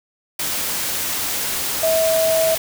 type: tone in noise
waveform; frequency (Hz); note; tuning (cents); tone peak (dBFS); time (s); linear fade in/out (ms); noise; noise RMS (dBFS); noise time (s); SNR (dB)
sine; 647; E5; -32; -15; 1.83-2.55; 5; white; -23; 0.39-2.58; +5
effects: none